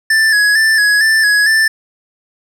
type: tone with vibrato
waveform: square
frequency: 1722 Hz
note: A6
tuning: 38 cents flat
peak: -9 dBFS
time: 0.1-1.68 s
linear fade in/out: 5 ms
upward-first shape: square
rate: 2.2 Hz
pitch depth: 47 cents each way
effects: low-pass 10000 Hz 12 dB/octave + 8-bit